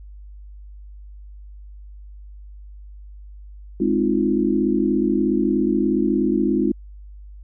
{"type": "chord", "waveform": "sine", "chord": "F minor seventh", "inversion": "first", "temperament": "equal with one note detuned", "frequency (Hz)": [207.7, 261.6, 312.4, 349.2], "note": ["Ab3", "C4", "Eb4", "F4"], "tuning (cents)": [0, 0, 7, 0], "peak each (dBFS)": -22, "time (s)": [3.8, 6.72], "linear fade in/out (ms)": 5, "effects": ["added 50 Hz sine -37 dBFS peak until 7.43 s"]}